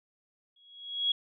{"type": "tone with exponential growth", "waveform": "sine", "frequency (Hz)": 3322, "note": "G#7", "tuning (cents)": 0, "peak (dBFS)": -22, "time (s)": [0.56, 1.12], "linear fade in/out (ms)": 5, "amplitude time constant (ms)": 120, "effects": []}